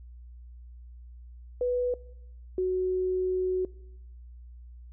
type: tone pair in turn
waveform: sine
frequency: 493.9 / 370 Hz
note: B4 / F#4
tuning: 0 / 0 cents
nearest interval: perfect fourth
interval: 500 cents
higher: first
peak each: -24 dBFS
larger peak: neither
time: 1.61-1.94 / 2.58-3.65 s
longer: second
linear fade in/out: 2 ms
effects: noise-tail reverb RT60 0.9 s tail -22 dB re dry + added 60 Hz sine -44 dBFS peak until 4.92 s